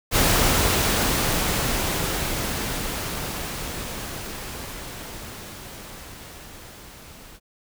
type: noise with level ramp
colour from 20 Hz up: pink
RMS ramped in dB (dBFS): -18 to -45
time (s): 0.11-7.4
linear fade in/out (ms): 50
effects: none